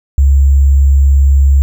sine tone with sample-and-hold, 69 Hz, C#2, 7 cents flat, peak -4 dBFS, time 0.18-1.62 s, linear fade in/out 0 ms, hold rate 7350 Hz, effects none

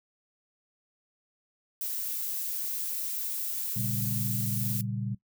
violet noise, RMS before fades -33 dBFS, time 1.81-4.81 s, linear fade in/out 0 ms
sine chord, G diminished, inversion first, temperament equal, 116.54 / 138.59 / 196 Hz, Bb2 / Db3 / G3, 0 / 0 / 0 cents, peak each -32 / -37 / -35 dBFS, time 3.76-5.15 s, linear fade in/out 5 ms
effects noise-tail reverb RT60 0.1 s tail -18 dB re dry

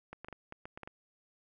clicks, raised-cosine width 0.5 ms, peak -29 dBFS, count 9, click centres 0.13 / 0.246 / 0.285 / 0.327 / 0.524 / 0.655 / 0.775 / 0.833 / 0.875 s, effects none

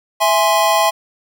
square chord, E augmented, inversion none, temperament equal, 659.3 / 830.6 / 1046.5 Hz, E5 / G#5 / B#5, 0 / 0 / 0 cents, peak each -17 dBFS, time 0.2-0.91 s, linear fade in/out 20 ms, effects none

